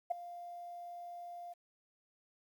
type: tone with ADSR envelope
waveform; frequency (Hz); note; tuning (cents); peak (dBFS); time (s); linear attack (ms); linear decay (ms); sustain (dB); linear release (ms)
sine; 698.5; F5; 0; -27; 0.1-1.54; 13; 10; -17; 19
effects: tanh soft clip ceiling -24 dBFS + 11-bit